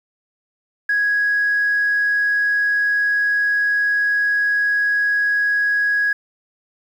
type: tone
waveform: sine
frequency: 1661.2 Hz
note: G#6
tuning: in tune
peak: -14 dBFS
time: 0.89-6.13 s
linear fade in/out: 5 ms
effects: tanh soft clip ceiling -11 dBFS + 8-bit